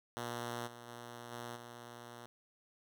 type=tone with level steps; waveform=5% pulse; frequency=119.4 Hz; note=A#2; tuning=42 cents sharp; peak=-28 / -39 / -36 / -32 / -38 dBFS; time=0.17-2.26 s; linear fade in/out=0 ms; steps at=0.66 / 0.87 / 1.31 / 1.55 s; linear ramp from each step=20 ms; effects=none